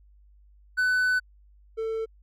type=tone pair in turn; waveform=triangle; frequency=1500 / 446 Hz; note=F#6 / A4; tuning=+23 / +23 cents; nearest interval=octave + major sixth; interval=2100 cents; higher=first; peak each=-19 / -25 dBFS; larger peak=first; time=0.77-1.2 / 1.77-2.06 s; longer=first; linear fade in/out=20 ms; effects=added 50 Hz sine -53 dBFS peak until 2.22 s